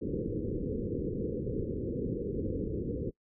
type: low-pass noise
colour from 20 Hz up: white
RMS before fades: -34 dBFS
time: 0.01-3.11 s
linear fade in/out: 20 ms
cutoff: 500 Hz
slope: 96 dB/octave
effects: noise-tail reverb RT60 0.1 s tail -23 dB re dry